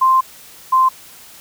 sine tone pair in turn, 1046.5 / 1041.7 Hz, C6 / C6, 0 / -8 cents, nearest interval unison, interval 8 cents, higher first, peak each -9 dBFS, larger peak neither, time 0.01-0.21 / 0.72-0.89 s, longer first, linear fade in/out 10 ms, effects white hiss -41 dBFS RMS until 1.4 s

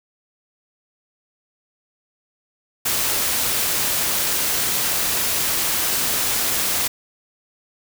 white noise, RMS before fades -21 dBFS, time 2.85-6.88 s, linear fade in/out 10 ms, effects none

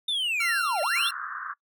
triangle linear two-way sweep, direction down then up, 3648 to 561 to 3648 Hz, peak -23 dBFS, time 0.08-1.09 s, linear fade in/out 5 ms, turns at 0.82 s
20% pulse tone with tremolo, 1378 Hz, F6, 24 cents flat, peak -21 dBFS, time 0.4-1.11 s, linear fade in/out 5 ms, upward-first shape sine, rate 2.1 Hz, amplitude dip 40%
pink band-pass noise, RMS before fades -35 dBFS, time 0.95-1.54 s, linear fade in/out 10 ms, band 1100 to 1700 Hz, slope 96 dB/octave
effects noise-tail reverb RT60 0.1 s tail -24 dB re dry

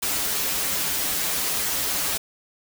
white noise with comb filter, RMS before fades -25 dBFS, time 0.02-2.18 s, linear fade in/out 10 ms, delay 8.4 ms, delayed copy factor -0.85, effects none

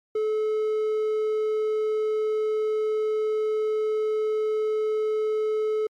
triangle tone, 431.5 Hz, A4, 34 cents flat, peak -20 dBFS, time 0.15-5.87 s, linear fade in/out 5 ms, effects MP3 64 kbps

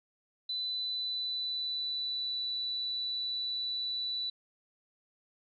sine tone with pitch glide, 4000 to 3963 Hz, B7 to B7, +21 to +5 cents, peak -32 dBFS, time 0.49-4.3 s, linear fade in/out 5 ms, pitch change -16 cents, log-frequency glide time 0.65-2.44 s, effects none

